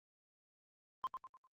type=tone with echo; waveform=sine; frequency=1046.5 Hz; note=C6; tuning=in tune; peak=-32 dBFS; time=1.04-1.07 s; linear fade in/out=0 ms; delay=100 ms; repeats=4; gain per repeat=-8 dB; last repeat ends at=1.47 s; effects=tanh soft clip ceiling -34 dBFS + Opus 24 kbps